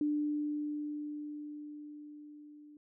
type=tone with level ramp; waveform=sine; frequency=297 Hz; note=D4; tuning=20 cents sharp; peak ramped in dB=-28 to -52 dBFS; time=0.01-2.77 s; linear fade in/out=2 ms; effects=none